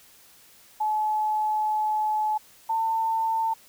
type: tone pair in turn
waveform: sine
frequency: 857 / 896.9 Hz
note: A5 / A5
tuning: -46 / +33 cents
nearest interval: minor second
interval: 79 cents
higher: second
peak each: -22 dBFS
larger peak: neither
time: 0.8-2.38 / 2.69-3.54 s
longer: first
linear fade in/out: 10 ms
effects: white hiss -54 dBFS RMS until 3.68 s